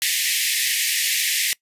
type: high-pass noise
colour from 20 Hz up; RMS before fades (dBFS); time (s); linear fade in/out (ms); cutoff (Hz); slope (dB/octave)
pink; -21; 0.02-1.53; 0; 1800; 96
effects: noise-tail reverb RT60 0.1 s tail -23 dB re dry + resampled to 32000 Hz